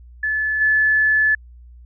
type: tone with level steps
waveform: sine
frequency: 1730 Hz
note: A6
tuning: 30 cents flat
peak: -18 / -13 dBFS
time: 0.23-1.35 s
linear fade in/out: 5 ms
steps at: 0.6 s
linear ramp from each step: 20 ms
effects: added 60 Hz sine -40 dBFS peak until 1.85 s